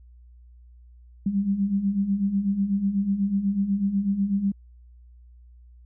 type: beating tone pair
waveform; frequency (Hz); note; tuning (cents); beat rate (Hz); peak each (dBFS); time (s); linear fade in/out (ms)
sine; 192.6 / 200.7; G3 / G3; -30 / +41; 8.1; -28 / -22; 1.26-4.52; 5
effects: added 60 Hz sine -47 dBFS peak until 5.85 s